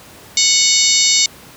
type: harmonic tone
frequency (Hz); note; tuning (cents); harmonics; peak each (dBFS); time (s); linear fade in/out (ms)
738; F#5; -5; 3 / 4 / 5 / 6 / 7 / 8 / 9 / 10; -21 / -23 / -18 / -17 / -20 / -17 / -23 / -17; 0.37-1.26; 2
effects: pink hiss -40 dBFS RMS until 1.56 s + high-pass 80 Hz 12 dB/octave